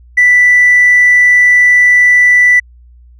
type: tone with hard clipping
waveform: sine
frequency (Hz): 1975.5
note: B6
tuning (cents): 0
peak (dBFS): -4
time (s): 0.17-2.6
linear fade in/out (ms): 10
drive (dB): 1
effects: added 60 Hz sine -37 dBFS peak until 3.19 s + resampled to 22050 Hz